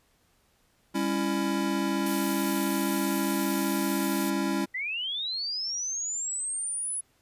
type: chord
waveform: square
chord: C# diminished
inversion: second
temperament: just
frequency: 199.57 / 277.2 / 332.6 Hz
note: G3 / C#4 / E4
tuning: +31 / 0 / +16 cents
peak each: -31 dBFS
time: 0.94-4.66 s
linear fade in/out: 20 ms
type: noise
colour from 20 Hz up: blue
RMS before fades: -35 dBFS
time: 2.06-4.3 s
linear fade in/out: 2 ms
type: linear sweep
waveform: sine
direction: up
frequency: 1939 to 10330 Hz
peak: -29 dBFS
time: 4.74-7.01 s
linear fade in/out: 10 ms
effects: pink hiss -67 dBFS RMS until 7.21 s + resampled to 32000 Hz